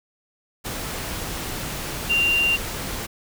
sine tone in noise, 2777 Hz, F7, 10 cents flat, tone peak -17 dBFS, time 2.09-2.57 s, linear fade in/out 20 ms, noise pink, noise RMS -30 dBFS, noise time 0.64-3.07 s, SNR +10 dB, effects none

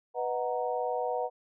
sine chord, B major seventh, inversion none, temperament equal, 493.9 / 622.3 / 740 / 932.3 Hz, B4 / D#5 / F#5 / A#5, 0 / 0 / 0 / 0 cents, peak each -32 / -36 / -33 / -37 dBFS, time 0.14-1.3 s, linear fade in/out 50 ms, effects none

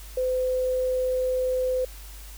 sine tone, 510 Hz, C5, 44 cents flat, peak -22 dBFS, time 0.17-1.85 s, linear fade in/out 5 ms, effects added 50 Hz sine -40 dBFS peak until 2.37 s + white hiss -47 dBFS RMS until 2.37 s

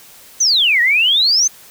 sine exponential two-way sweep, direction down then up, 6400 to 1850 to 6400 Hz, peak -10 dBFS, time 0.4-1.48 s, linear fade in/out 10 ms, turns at 0.81 s, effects white hiss -42 dBFS RMS until 1.7 s

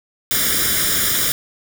white noise with comb filter, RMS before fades -18 dBFS, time 0.31-1.32 s, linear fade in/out 0 ms, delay 0.57 ms, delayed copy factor +0.8, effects none

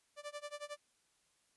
sawtooth tone with tremolo, 587.3 Hz, D5, in tune, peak -37 dBFS, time 0.16-0.78 s, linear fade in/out 50 ms, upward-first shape sine, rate 11 Hz, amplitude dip 95%, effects white hiss -75 dBFS RMS until 1.56 s + resampled to 24000 Hz

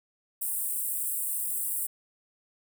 pink high-pass noise, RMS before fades -31 dBFS, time 0.41-1.87 s, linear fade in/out 10 ms, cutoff 8100 Hz, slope 96 dB/octave, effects none

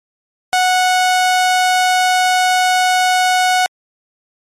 sawtooth tone, 736 Hz, F#5, 9 cents flat, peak -7 dBFS, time 0.53-3.66 s, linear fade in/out 0 ms, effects low-pass 10000 Hz 12 dB/octave + MP3 64 kbps

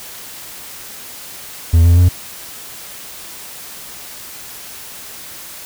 triangle tone with pitch steps, 83.2 / 85.94 / 88.76 Hz, E2 / F2 / F2, +17 / -27 / +29 cents, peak -4 dBFS, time 1.73-2.09 s, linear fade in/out 10 ms, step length 120 ms, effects white hiss -33 dBFS RMS until 5.65 s

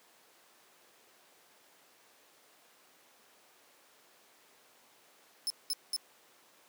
sawtooth tone bursts, 5250 Hz, E8, 8 cents flat, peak -28 dBFS, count 3, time 5.47-5.963 s, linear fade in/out 0 ms, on 31 ms, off 200 ms, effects pink hiss -62 dBFS RMS until 6.68 s + high-pass 400 Hz 12 dB/octave

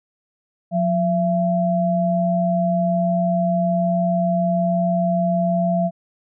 sine tone pair together, 178.7 / 674.7 Hz, F3 / E5, +40 / +40 cents, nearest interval octave + major seventh, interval 2300 cents, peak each -19 dBFS, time 0.71-5.91 s, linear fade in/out 50 ms, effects none

